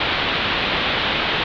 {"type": "low-pass noise", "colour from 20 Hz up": "white", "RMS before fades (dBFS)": -21, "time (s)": [0, 1.44], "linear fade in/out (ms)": 5, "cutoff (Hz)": 3800, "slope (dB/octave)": 48, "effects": []}